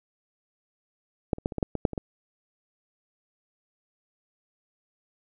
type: clicks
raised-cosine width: 2 ms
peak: -9 / -26 / -12 / -22 / -16 / -10 / -16 / -6 / -21 / -16 dBFS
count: 10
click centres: 1.332 / 1.384 / 1.459 / 1.522 / 1.583 / 1.628 / 1.753 / 1.852 / 1.933 / 1.978 s
effects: none